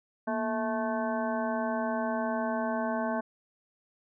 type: harmonic tone with a mistuned harmonic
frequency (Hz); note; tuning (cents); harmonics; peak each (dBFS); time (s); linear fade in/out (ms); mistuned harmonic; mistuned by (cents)
218.6; A3; -11; 1 / 2 / 3 / 4 / 5 / 7 / 8; -32 / -40 / -32 / -36 / -39 / -39 / -49; 0.27-3.21; 10; 1; +130
effects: none